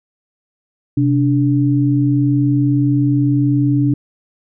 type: tone pair together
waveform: sine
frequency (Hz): 129.22 / 290.1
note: C3 / D4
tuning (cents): -21 / -21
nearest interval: octave + major second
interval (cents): 1400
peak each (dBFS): -14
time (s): 0.97-3.94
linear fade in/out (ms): 5
effects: none